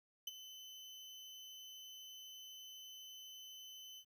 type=tone with ADSR envelope; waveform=35% pulse; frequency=3036 Hz; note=F#7; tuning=44 cents sharp; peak=-37 dBFS; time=0.27-4.05 s; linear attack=5 ms; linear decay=24 ms; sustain=-13 dB; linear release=69 ms; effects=13-bit